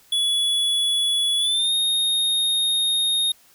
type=tone with pitch glide; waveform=square; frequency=3400 to 3708 Hz; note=G#7 to A#7; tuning=+40 to -10 cents; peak=-19 dBFS; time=0.12-3.32 s; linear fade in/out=5 ms; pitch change=+150 cents; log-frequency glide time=1.38-1.73 s; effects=white hiss -55 dBFS RMS until 3.54 s